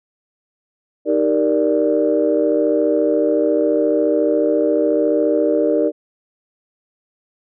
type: chord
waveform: sine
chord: Eb major seventh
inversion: none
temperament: equal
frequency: 311.1 / 392 / 466.2 / 587.3 Hz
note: Eb4 / G4 / Bb4 / D5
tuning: 0 / 0 / 0 / 0 cents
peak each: -18 / -21 / -18 / -18 dBFS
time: 1.05-5.92 s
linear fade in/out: 50 ms
effects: tanh soft clip ceiling -4 dBFS